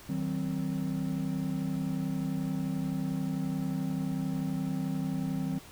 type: chord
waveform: triangle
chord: C diminished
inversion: first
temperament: just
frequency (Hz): 156.98 / 188.37 / 261.6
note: Eb3 / Gb3 / C4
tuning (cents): +16 / +31 / 0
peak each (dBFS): -32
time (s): 0.09-5.59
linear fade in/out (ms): 5
effects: pink hiss -51 dBFS RMS until 5.71 s